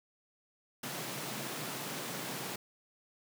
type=high-pass noise; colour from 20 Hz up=pink; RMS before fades=-40 dBFS; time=0.83-2.56 s; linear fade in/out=5 ms; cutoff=120 Hz; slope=96 dB/octave; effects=none